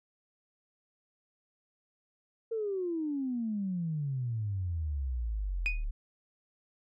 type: exponential sweep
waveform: sine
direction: down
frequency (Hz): 462 to 34.65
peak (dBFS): -30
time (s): 2.51-5.91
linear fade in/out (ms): 10
type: tone with exponential decay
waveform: sine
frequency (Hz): 2485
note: D#7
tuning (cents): -3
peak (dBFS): -23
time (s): 5.66-5.84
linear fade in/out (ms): 0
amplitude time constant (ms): 39
effects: tanh soft clip ceiling -23 dBFS